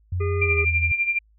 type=tone with pitch glide; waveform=sine; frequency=89.9 to 81.49 Hz; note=F#2 to E2; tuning=-49 to -19 cents; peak=-22 dBFS; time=0.12-0.92 s; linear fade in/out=5 ms; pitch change=-170 cents; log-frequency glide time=0.41-0.57 s
type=harmonic tone; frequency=406.6 Hz; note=G#4; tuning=37 cents flat; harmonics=1 / 3 / 5 / 6; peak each=-25 / -35 / -40 / -39 dBFS; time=0.2-0.65 s; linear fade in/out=10 ms
type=tone with tremolo; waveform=sine; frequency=2380 Hz; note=D7; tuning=22 cents sharp; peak=-17 dBFS; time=0.41-1.19 s; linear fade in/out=10 ms; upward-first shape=sine; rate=12 Hz; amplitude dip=70%
effects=added 53 Hz sine -55 dBFS peak until 1.38 s